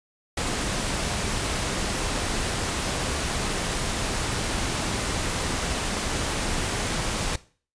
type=noise; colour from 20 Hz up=pink; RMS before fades=-27 dBFS; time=0.37-7.36 s; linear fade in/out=5 ms; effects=noise-tail reverb RT60 0.4 s tail -18 dB re dry + resampled to 22050 Hz